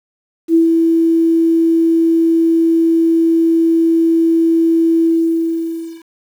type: tone with ADSR envelope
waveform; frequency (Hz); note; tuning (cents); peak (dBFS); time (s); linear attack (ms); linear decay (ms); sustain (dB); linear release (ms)
sine; 329.6; E4; 0; -6; 0.48-6.04; 64; 130; -3; 980
effects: 7-bit